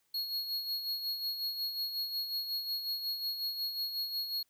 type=tone with tremolo; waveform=square; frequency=4315 Hz; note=C#8; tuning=47 cents flat; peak=-32 dBFS; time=0.14-4.43 s; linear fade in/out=5 ms; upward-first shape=sine; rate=5.5 Hz; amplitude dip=55%; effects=white hiss -75 dBFS RMS until 4.49 s